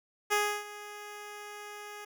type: tone with ADSR envelope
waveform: 10% pulse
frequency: 415.3 Hz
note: G#4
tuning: in tune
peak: -16 dBFS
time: 0.3-2.05 s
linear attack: 26 ms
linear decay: 310 ms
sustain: -18 dB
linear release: 7 ms
effects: none